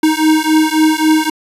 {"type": "beating tone pair", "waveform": "square", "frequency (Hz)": [311.1, 314.8], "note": ["D#4", "D#4"], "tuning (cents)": [0, 20], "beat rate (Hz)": 3.7, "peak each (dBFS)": -13, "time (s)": [0.03, 1.3], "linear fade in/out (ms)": 5, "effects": ["resampled to 32000 Hz"]}